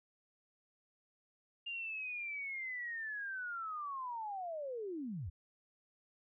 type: linear sweep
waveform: sine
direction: down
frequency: 2815 to 68.5 Hz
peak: -39 dBFS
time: 1.66-5.3 s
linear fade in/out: 10 ms
effects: none